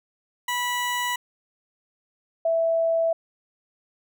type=tone pair in turn; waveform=20% pulse / sine; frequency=980 / 659.4 Hz; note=B5 / E5; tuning=-14 / 0 cents; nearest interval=perfect fifth; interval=686 cents; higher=first; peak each=-19 dBFS; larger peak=neither; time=0.48-1.16 / 2.45-3.13 s; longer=neither; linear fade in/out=5 ms; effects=none